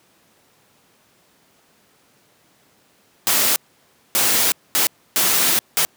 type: noise bursts at uneven times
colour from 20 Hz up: white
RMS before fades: -17 dBFS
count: 5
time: 3.27-3.56 / 4.15-4.52 / 4.75-4.87 / 5.16-5.59 / 5.77-5.85 s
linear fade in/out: 0 ms
effects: pink hiss -57 dBFS RMS until 5.96 s + high-pass 150 Hz 12 dB/octave